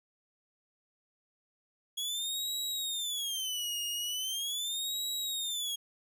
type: tone with vibrato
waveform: sawtooth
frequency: 3322 Hz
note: G#7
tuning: in tune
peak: -30 dBFS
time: 1.97-5.76 s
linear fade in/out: 10 ms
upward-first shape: sine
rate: 0.4 Hz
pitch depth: 260 cents each way
effects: none